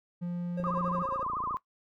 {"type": "tone with pitch glide", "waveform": "triangle", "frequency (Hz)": [175, 176.01], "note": ["F3", "F3"], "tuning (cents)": [4, 14], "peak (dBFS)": -29, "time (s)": [0.21, 1.04], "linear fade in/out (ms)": 20, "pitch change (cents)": 10, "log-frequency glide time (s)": [0.57, 0.8]}
{"type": "tone with tremolo", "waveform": "triangle", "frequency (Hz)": 538, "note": "C5", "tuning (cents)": 48, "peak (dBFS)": -30, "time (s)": [0.57, 1.23], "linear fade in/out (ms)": 5, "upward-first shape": "triangle", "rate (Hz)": 11, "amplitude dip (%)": 85}
{"type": "click train", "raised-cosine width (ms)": 2, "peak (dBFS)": -31, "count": 28, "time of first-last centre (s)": [0.6, 1.544], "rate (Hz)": 28.6}
{"type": "tone with vibrato", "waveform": "sine", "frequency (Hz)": 1122, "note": "C#6", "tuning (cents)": 21, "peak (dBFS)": -31, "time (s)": [0.64, 1.57], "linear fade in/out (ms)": 0, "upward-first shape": "sine", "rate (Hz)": 14, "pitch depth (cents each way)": 190}
{"effects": ["noise-tail reverb RT60 0.1 s tail -17 dB re dry"]}